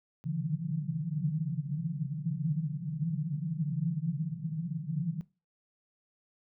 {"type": "band-pass noise", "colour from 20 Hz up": "white", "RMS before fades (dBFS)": -33, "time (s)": [0.24, 5.21], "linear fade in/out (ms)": 0, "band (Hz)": [140, 170], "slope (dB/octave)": 96, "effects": ["noise-tail reverb RT60 0.3 s tail -20 dB re dry"]}